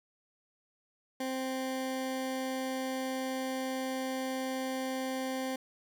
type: tone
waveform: 20% pulse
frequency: 261.6 Hz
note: C4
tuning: in tune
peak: -28 dBFS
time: 1.2-5.56 s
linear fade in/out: 5 ms
effects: none